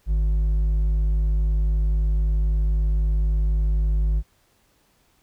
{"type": "tone with hard clipping", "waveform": "sine", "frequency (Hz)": 51.91, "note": "G#1", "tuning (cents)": 0, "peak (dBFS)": -19, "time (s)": [0.06, 4.23], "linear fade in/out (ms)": 50, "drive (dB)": 4, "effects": ["pink hiss -63 dBFS RMS until 5.22 s"]}